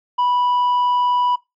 sine tone with tanh clipping, 984 Hz, B5, 7 cents flat, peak -16 dBFS, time 0.18-1.36 s, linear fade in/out 10 ms, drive 4 dB, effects noise-tail reverb RT60 0.2 s tail -21 dB re dry + AAC 64 kbps

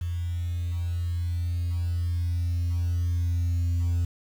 sine tone with level ramp, 86.4 Hz, F2, 18 cents flat, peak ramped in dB -26 to -19 dBFS, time 0.01-4.05 s, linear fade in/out 5 ms, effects tanh soft clip ceiling -21 dBFS + 8-bit

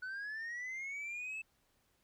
sine linear sweep, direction up, 1480 to 2637 Hz, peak -37 dBFS, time 0.02-1.42 s, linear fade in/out 10 ms, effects tanh soft clip ceiling -39 dBFS + pink hiss -75 dBFS RMS until 2.03 s

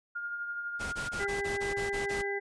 sine tone with tremolo, 1414 Hz, F6, 21 cents sharp, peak -32 dBFS, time 0.15-1.27 s, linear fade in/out 10 ms, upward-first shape triangle, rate 12 Hz, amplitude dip 45%
pink noise bursts, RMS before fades -39 dBFS, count 9, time 0.79-2.226 s, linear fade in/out 20 ms, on 140 ms, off 22 ms
harmonic tone, 400.5 Hz, G4, 37 cents sharp, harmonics 1 / 2 / 4 / 5, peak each -33 / -40 / -41 / -35 dBFS, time 1.19-2.4 s, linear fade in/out 20 ms
effects resampled to 22050 Hz

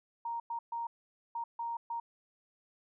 sine tone bursts at uneven times, 932.3 Hz, A#5, in tune, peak -34 dBFS, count 6, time 0.25-0.4 / 0.5-0.59 / 0.72-0.87 / 1.35-1.44 / 1.59-1.77 / 1.9-2 s, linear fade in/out 5 ms, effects none

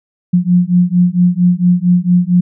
sine beating tone pair, 175.7 / 180.1 Hz, F3 / F#3, +11 / -46 cents, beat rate 4.4 Hz, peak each -11 dBFS, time 0.33-2.41 s, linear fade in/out 10 ms, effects none

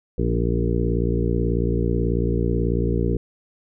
harmonic tone with a mistuned harmonic, 58.27 Hz, A#1, in tune, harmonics 1 / 2 / 3 / 4 / 5 / 6 / 7 / 8, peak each -23 / -25 / -26 / -31 / -30 / -29 / -28 / -30 dBFS, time 0.18-3.17 s, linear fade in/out 5 ms, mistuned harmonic 4, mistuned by +26 cents, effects none

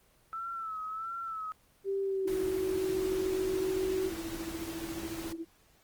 sine tone with vibrato, 1316 Hz, E6, 3 cents flat, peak -35 dBFS, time 0.33-1.52 s, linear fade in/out 0 ms, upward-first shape sine, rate 1.5 Hz, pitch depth 61 cents each way
sine tone with pitch glide, 392 to 376.9 Hz, G4 to F#4, 0 to +32 cents, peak -29 dBFS, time 1.84-4.12 s, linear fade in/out 50 ms, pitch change -68 cents, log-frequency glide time 2.02-2.38 s
sine tone with tremolo, 329.6 Hz, E4, in tune, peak -33 dBFS, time 2.25-5.45 s, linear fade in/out 5 ms, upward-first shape triangle, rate 14 Hz, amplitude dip 85%
pink noise, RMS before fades -43 dBFS, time 2.27-5.33 s, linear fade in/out 10 ms
effects pink hiss -65 dBFS RMS until 5.83 s + Opus 24 kbps

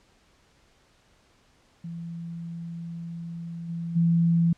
sine tone with level steps, 168.2 Hz, E3, 35 cents sharp, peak -33 / -29 / -18 dBFS, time 1.84-4.53 s, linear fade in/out 5 ms, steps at 3.68 / 3.95 s, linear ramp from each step 20 ms, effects pink hiss -62 dBFS RMS until 4.57 s + low-pass 7000 Hz 12 dB/octave

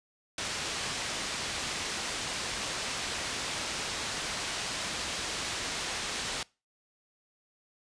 white low-pass noise, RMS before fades -35 dBFS, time 0.38-6.43 s, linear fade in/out 2 ms, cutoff 5700 Hz, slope 12 dB/octave, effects noise-tail reverb RT60 0.3 s tail -24 dB re dry + resampled to 22050 Hz

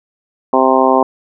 harmonic tone, 131.2 Hz, C3, 5 cents sharp, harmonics 2 / 3 / 4 / 5 / 6 / 7 / 8, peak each -16 / -16 / -16 / -16 / -16 / -16 / -16 dBFS, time 0.53-1.03 s, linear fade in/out 2 ms, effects none

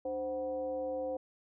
sine tone with frequency modulation, 521 Hz, C5, 7 cents flat, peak -33 dBFS, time 0.05-1.17 s, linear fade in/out 5 ms, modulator 224 Hz, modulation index 0.65, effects none

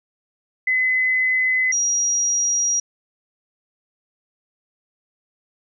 sine tone pair in turn, 2027 / 5733 Hz, B6 / F8, +45 / +44 cents, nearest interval octave + tritone, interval 1799 cents, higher second, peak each -16 / -17 dBFS, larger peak first, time 0.67-1.72 / 1.72-2.8 s, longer second, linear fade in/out 5 ms, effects none

